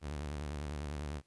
sawtooth tone with vibrato, 73.5 Hz, D2, 2 cents sharp, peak -34 dBFS, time 0.01-1.22 s, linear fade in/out 50 ms, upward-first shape square, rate 10 Hz, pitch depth 80 cents each way, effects pink hiss -75 dBFS RMS until 1.26 s + resampled to 24000 Hz

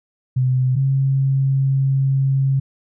sine tone pair in turn, 128.4 / 135.41 Hz, C3 / C#3, -32 / -40 cents, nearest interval minor second, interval 92 cents, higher second, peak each -14 dBFS, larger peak neither, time 0.36-0.76 / 0.76-2.6 s, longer second, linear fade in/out 10 ms, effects none

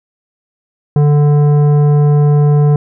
sine tone with tanh clipping, 146.83 Hz, D3, in tune, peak -8 dBFS, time 0.96-2.76 s, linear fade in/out 2 ms, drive 12 dB, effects none

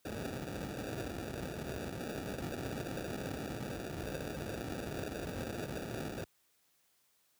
white noise with sample-and-hold, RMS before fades -40 dBFS, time 0.05-6.24 s, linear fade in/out 2 ms, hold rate 1050 Hz, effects white hiss -73 dBFS RMS until 7.39 s + high-pass 60 Hz 12 dB/octave

